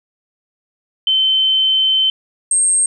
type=tone pair in turn; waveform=sine; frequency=3080 / 8459 Hz; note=G7 / C9; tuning=-31 / +18 cents; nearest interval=octave + perfect fourth; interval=1749 cents; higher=second; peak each=-11 dBFS; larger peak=neither; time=1.07-2.1 / 2.51-2.86 s; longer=first; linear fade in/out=2 ms; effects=none